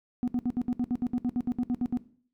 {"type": "tone bursts", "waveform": "sine", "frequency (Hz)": 245.6, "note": "B3", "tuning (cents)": -9, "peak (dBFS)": -22, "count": 16, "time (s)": [0.23, 1.972], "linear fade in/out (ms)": 0, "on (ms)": 47, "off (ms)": 66, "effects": ["noise-tail reverb RT60 0.5 s tail -17 dB re dry", "tanh soft clip ceiling -23 dBFS"]}